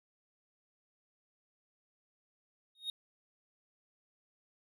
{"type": "tone with exponential growth", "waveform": "triangle", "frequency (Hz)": 3729, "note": "A#7", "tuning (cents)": 0, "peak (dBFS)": -30, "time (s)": [2.75, 2.9], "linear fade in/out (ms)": 2, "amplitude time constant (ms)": 32, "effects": []}